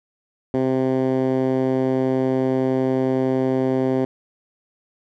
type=tone with band-pass filter; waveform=10% pulse; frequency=130.81 Hz; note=C3; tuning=in tune; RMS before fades=-20 dBFS; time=0.54-4.05 s; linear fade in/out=2 ms; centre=310 Hz; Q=1.2; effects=none